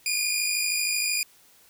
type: tone pair together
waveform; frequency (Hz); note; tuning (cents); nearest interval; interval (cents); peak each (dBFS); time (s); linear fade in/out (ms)
15% pulse; 2404 / 2457; D7 / D#7; +40 / -22; unison; 38; -20; 0.06-1.23; 2
effects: white hiss -57 dBFS RMS until 1.69 s